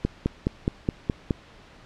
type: click train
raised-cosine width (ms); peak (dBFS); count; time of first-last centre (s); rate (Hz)
3; -9; 7; 0.05-1.308; 4.77
effects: pink hiss -50 dBFS RMS until 1.85 s + low-pass 4000 Hz 12 dB/octave